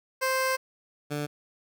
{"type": "tone pair in turn", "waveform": "15% pulse", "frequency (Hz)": [523.3, 147.23], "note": ["C5", "D3"], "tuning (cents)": [0, 5], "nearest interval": "octave + minor seventh", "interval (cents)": 2195, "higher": "first", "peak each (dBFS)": [-18, -23], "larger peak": "first", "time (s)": [[0.21, 0.57], [1.1, 1.27]], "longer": "first", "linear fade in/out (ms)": 20, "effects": []}